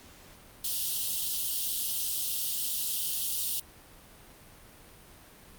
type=high-pass noise; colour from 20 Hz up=white; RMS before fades=-31 dBFS; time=0.64-3.6 s; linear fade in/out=5 ms; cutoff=2800 Hz; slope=96 dB/octave; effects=pink hiss -53 dBFS RMS until 5.58 s + Opus 48 kbps